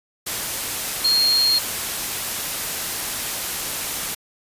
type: tone in noise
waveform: sine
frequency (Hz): 4246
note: C8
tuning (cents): +25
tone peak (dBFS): -15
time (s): 1.04-1.59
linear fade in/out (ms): 10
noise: white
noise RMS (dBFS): -26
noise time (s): 0.26-4.15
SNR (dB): +8
effects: resampled to 32000 Hz